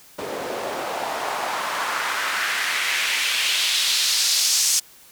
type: noise with band-pass filter sweep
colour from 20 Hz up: white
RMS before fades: -23 dBFS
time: 0.18-4.8 s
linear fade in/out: 10 ms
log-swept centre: 430 to 6400 Hz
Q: 1.7
effects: white hiss -49 dBFS RMS until 5.11 s